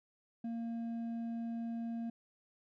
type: tone with hard clipping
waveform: sine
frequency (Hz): 231.1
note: A#3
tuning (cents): -15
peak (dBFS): -38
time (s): 0.44-2.1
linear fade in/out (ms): 5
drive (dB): 4
effects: none

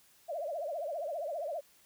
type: tone with vibrato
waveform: sine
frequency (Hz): 625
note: D#5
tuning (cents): +8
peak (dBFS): -34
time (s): 0.28-1.61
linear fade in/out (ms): 20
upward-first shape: triangle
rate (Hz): 15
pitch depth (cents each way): 230
effects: white hiss -64 dBFS RMS until 1.85 s

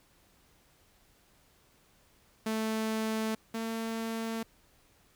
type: tone pair in turn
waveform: sawtooth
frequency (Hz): 220 / 225.7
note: A3 / A3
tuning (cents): 0 / +44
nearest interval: unison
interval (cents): 44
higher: second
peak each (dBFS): -26 / -29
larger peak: first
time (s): 2.46-3.35 / 3.54-4.43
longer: neither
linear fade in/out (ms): 5
effects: pink hiss -65 dBFS RMS until 5.15 s

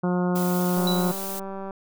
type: harmonic tone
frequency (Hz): 179.1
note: F3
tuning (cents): +44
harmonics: 1 / 2 / 3 / 4 / 5 / 6 / 7 / 8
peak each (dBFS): -22 / -28 / -32 / -34 / -36 / -38 / -39 / -40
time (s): 0.03-1.12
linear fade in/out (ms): 10
type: noise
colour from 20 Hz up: blue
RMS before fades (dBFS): -34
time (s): 0.35-1.4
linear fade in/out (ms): 10
type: click train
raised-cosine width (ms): 1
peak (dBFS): -22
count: 183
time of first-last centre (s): 0.77-1.708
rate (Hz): 194
type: tone with exponential decay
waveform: sine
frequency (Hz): 3951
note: B7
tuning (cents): 0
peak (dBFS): -24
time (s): 0.87-1.27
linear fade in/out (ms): 2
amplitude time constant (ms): 85
effects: none

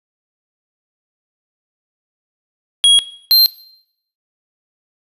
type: tone pair in turn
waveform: square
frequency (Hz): 3300 / 4158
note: G#7 / C8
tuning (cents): -12 / -12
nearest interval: major third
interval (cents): 400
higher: second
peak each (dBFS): -7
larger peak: neither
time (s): 2.84-2.99 / 3.31-3.46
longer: neither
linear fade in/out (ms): 0
effects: noise-tail reverb RT60 0.7 s tail -17 dB re dry + resampled to 32000 Hz

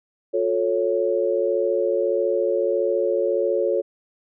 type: chord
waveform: sine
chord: F augmented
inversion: none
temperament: equal with one note detuned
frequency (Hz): 358.4 / 440 / 554.4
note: F4 / A4 / C#5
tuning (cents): +45 / 0 / 0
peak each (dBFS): -24 / -23 / -22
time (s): 0.33-3.82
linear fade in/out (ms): 20
effects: none

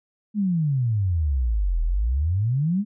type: exponential two-way sweep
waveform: sine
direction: down then up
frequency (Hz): 216.9 to 38.89 to 216.9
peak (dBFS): -19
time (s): 0.34-2.85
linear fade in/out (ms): 50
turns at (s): 1.83
effects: none

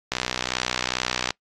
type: click train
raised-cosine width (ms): 0.2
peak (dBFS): -6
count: 75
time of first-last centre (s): 0.12-1.306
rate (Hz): 62.4
effects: noise-tail reverb RT60 0.1 s tail -26 dB re dry + AAC 32 kbps

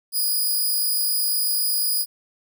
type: tone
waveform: 5% pulse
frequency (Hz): 4937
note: D#8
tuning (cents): -14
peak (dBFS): -13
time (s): 0.12-2.06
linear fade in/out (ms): 50
effects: none

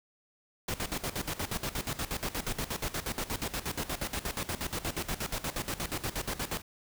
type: noise with tremolo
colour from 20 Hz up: pink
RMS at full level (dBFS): -33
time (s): 0.68-6.62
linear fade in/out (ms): 5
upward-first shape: square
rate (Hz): 8.4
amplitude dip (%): 80
effects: none

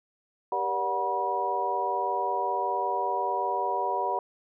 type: tone cluster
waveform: sine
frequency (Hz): 394.4 / 479.6 / 581 / 737 / 966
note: G4 / A#4 / D5 / F#5 / B5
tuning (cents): +11 / +49 / -19 / -7 / -39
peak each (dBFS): -34 / -36 / -35 / -31 / -28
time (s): 0.52-4.19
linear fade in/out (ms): 2
effects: none

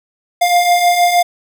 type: beating tone pair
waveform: square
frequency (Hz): 698.5 / 704.9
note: F5 / F5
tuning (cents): 0 / +16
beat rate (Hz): 6.4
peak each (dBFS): -18 / -11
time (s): 0.41-1.23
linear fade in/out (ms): 10
effects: none

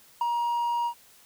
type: tone with ADSR envelope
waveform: triangle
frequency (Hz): 948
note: A#5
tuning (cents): +29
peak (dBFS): -18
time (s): 0.21-0.94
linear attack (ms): 4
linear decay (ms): 15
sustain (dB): -4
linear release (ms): 78
effects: tanh soft clip ceiling -16 dBFS + white hiss -56 dBFS RMS until 1.25 s

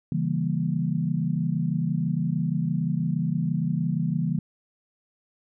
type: chord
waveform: sine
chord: C# diminished seventh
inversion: none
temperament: equal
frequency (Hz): 138.59 / 164.81 / 196 / 233.1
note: C#3 / E3 / G3 / Bb3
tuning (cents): 0 / 0 / 0 / 0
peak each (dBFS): -29 / -25 / -31 / -31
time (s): 0.12-4.39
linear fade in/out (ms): 2
effects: none

